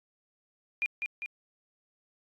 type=tone with echo; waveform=sine; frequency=2422 Hz; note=D#7; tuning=47 cents flat; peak=-26 dBFS; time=0.82-0.86 s; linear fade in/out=0 ms; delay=200 ms; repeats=2; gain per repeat=-4 dB; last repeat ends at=1.26 s; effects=AAC 64 kbps